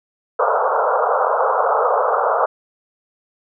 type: band-pass noise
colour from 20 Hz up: pink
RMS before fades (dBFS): -17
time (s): 0.39-2.46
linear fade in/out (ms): 5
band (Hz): 450 to 1400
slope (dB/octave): 96
effects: none